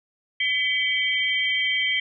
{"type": "tone cluster", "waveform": "sine", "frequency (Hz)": [2009, 2266, 3147], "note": ["B6", "C#7", "G7"], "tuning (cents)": [29, 37, 6], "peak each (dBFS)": -25, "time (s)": [0.4, 2], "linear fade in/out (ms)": 5, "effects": []}